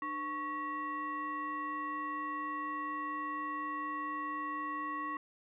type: tone with frequency modulation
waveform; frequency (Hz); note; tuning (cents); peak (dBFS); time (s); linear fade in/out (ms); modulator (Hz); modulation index
sine; 1108.7; C#6; 0; -35; 0.02-5.17; 2; 808; 0.82
effects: none